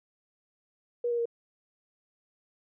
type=tone with pitch steps; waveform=sine; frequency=480 / 473.7 / 467.4 Hz; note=B4 / A#4 / A#4; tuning=-49 / +28 / +5 cents; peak=-26 dBFS; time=1.04-1.256 s; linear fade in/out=5 ms; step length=72 ms; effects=none